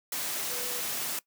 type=tone in noise; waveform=sine; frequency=491.2 Hz; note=B4; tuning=9 cents flat; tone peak=-42 dBFS; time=0.5-0.8 s; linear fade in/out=2 ms; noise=white; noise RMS=-33 dBFS; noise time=0.12-1.19 s; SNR=-12 dB; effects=noise-tail reverb RT60 0.1 s tail -20 dB re dry + high-pass 150 Hz 12 dB/octave